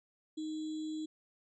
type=tone with sample-and-hold; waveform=sine; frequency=311.1 Hz; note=D#4; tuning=in tune; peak=-36 dBFS; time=0.37-1.06 s; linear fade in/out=10 ms; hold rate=3675 Hz; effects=resampled to 22050 Hz